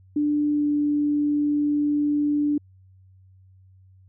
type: tone with pitch glide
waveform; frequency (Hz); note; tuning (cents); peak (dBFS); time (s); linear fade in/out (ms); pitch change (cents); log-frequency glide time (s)
sine; 295.3 to 293.4; D4 to D4; +10 to -2; -19; 0.16-2.58; 5; -12; 0.52-0.66
effects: added 94 Hz sine -50 dBFS peak until 4.08 s